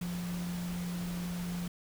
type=tone in noise; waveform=sine; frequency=175.8 Hz; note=F3; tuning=12 cents sharp; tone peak=-34 dBFS; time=0.01-1.68 s; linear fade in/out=5 ms; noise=pink; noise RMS=-45 dBFS; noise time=0.01-1.68 s; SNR=+8 dB; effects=none